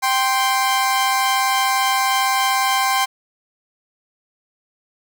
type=tone pair together; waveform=sawtooth; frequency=784 / 1046.5 Hz; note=G5 / C6; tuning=0 / 0 cents; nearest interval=perfect fourth; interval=500 cents; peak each=-15 dBFS; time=0.02-3.06 s; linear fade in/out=20 ms; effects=none